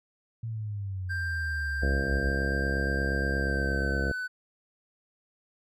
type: exponential sweep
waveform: sine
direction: down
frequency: 115.4 to 58.27 Hz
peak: -31 dBFS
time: 0.43-2.31 s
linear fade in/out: 5 ms
type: tone with pitch glide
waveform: triangle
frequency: 1582 to 1501.9 Hz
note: G6 to F#6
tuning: +15 to +25 cents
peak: -29 dBFS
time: 1.09-4.28 s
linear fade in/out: 20 ms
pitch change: -90 cents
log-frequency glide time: 3.37-4.15 s
type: harmonic tone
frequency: 68.5 Hz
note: C#2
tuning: 20 cents flat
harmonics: 1 / 2 / 3 / 4 / 5 / 6 / 7 / 8 / 9 / 10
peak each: -29 / -36 / -36 / -39 / -38 / -41 / -36 / -40 / -44 / -43 dBFS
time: 1.82-4.12 s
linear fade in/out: 5 ms
effects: none